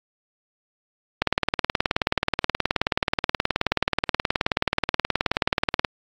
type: click train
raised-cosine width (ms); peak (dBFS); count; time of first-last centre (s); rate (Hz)
0.3; -3; 88; 1.22-5.848; 18.8
effects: AAC 48 kbps